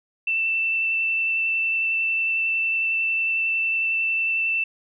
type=tone with vibrato; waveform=sine; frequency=2667 Hz; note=E7; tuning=20 cents sharp; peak=-20 dBFS; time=0.27-4.64 s; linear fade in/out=5 ms; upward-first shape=sine; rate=11 Hz; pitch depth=9 cents each way; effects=none